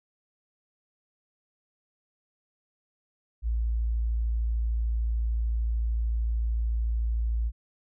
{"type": "tone", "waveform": "sine", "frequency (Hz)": 56.7, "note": "A#1", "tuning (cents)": -47, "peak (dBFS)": -24, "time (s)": [3.42, 7.52], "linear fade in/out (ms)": 50, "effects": []}